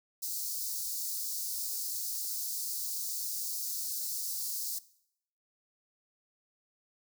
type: high-pass noise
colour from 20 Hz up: white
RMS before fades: -36 dBFS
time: 0.22-4.79 s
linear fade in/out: 10 ms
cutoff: 4400 Hz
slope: 48 dB/octave
effects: noise-tail reverb RT60 0.7 s tail -19 dB re dry